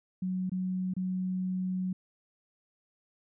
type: tone with dropouts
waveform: sine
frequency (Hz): 185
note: F#3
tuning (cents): 0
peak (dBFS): -29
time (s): 0.22-1.93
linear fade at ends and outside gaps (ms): 5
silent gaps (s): 0.496-0.517 / 0.938-0.965
effects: none